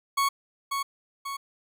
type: tone with echo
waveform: 40% pulse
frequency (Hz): 1108.7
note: C#6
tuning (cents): 0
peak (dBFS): -21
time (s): 0.17-0.29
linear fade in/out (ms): 10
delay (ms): 540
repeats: 2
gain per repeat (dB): -5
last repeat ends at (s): 1.37
effects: none